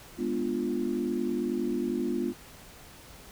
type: chord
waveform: sine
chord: G# diminished seventh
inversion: none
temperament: equal with one note detuned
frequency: 207.7 / 246.9 / 296.6 / 349.2 Hz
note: G#3 / B3 / D4 / F4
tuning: 0 / 0 / +17 / 0 cents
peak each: -35 / -31 / -35 / -31 dBFS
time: 0.17-2.34 s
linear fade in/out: 50 ms
effects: pink hiss -50 dBFS RMS until 3.31 s